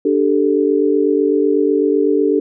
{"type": "chord", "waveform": "sine", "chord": "D suspended fourth", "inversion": "none", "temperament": "equal", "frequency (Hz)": [293.7, 392, 440], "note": ["D4", "G4", "A4"], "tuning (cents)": [0, 0, 0], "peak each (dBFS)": -16, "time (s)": [0.05, 2.4], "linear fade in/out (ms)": 5, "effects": []}